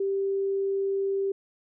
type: tone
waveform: sine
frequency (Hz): 392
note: G4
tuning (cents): 0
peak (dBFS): -24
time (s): 0-1.32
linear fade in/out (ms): 5
effects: none